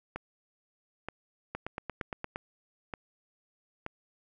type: two click trains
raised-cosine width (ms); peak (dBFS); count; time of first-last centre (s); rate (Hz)
0.5; -20 / -21; 8 / 5; 1.55-2.359 / 0.16-3.864; 8.65 / 1.08
effects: none